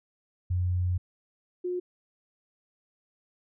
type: tone pair in turn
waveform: sine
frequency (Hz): 90 / 359.4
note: F#2 / F4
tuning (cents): -47 / +50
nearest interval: 2 octaves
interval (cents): 2397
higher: second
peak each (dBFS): -24 / -28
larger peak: first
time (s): 0.5-0.98 / 1.64-1.8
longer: first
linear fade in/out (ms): 10
effects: none